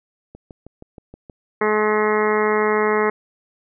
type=click train; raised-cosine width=2 ms; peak=-25 dBFS; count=7; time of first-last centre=0.35-1.298 s; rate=6.33 Hz
type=harmonic tone; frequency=212.9 Hz; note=G#3; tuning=43 cents sharp; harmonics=1 / 2 / 3 / 4 / 5 / 6 / 7 / 8 / 9 / 10; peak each=-26 / -18 / -30 / -26 / -25 / -27 / -33 / -31 / -27 / -30 dBFS; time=1.61-3.1 s; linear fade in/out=5 ms
effects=none